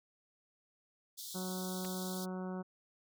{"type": "high-pass noise", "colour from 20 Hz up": "pink", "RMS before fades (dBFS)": -46, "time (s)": [1.17, 2.26], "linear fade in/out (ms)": 20, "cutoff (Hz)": 3400, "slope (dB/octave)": 96}
{"type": "harmonic tone", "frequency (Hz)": 185, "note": "F#3", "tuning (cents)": 0, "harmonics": [1, 2, 3, 4, 5, 6, 7, 8], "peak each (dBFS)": [-39, -45, -49, -51, -53, -55, -56, -57], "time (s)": [1.34, 2.63], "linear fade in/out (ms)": 20}
{"type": "clicks", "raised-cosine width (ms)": 0.2, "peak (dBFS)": -31, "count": 2, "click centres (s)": [1.847, 1.852]}
{"effects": []}